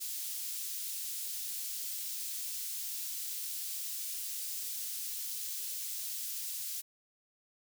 white high-pass noise, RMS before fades -39 dBFS, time 0-6.82 s, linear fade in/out 20 ms, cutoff 4200 Hz, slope 12 dB/octave, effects none

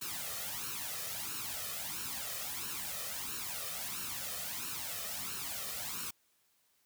white noise with flanger, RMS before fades -40 dBFS, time 0.01-6.11 s, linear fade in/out 10 ms, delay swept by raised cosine 0.72 to 1.65 ms, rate 1.5 Hz, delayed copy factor +0.7, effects white hiss -73 dBFS RMS until 6.85 s + high-pass 60 Hz 12 dB/octave

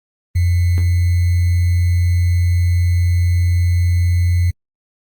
sine tone with sample-and-hold, 87.6 Hz, F2, 6 cents sharp, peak -11 dBFS, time 0.35-4.51 s, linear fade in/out 10 ms, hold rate 2100 Hz, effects Opus 24 kbps

